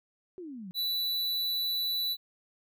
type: exponential sweep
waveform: sine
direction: down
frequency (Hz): 381.8 to 173.8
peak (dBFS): -39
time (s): 0.38-0.71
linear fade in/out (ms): 0
type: tone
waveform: square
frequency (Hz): 3962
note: B7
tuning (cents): +5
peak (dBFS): -29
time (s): 0.74-2.17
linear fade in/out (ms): 50
effects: none